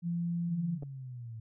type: tone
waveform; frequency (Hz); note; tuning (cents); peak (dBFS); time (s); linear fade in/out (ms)
sine; 171.2; F3; -34; -30; 0.02-0.79; 50
type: linear sweep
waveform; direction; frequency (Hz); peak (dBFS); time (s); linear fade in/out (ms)
sine; down; 159.3 to 110; -40; 0.49-1.4; 5
type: clicks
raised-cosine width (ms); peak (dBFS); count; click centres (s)
2; -32; 2; 0.825 / 0.832
effects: none